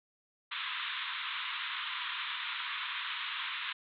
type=band-pass noise; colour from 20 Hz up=white; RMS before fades=-38 dBFS; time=0.51-3.73 s; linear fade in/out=10 ms; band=960 to 3800 Hz; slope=96 dB/octave; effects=none